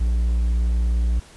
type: tone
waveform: triangle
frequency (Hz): 58.5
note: A#1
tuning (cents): +7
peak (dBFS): -15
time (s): 0-1.2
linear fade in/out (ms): 10
effects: pink hiss -47 dBFS RMS until 1.36 s + resampled to 24000 Hz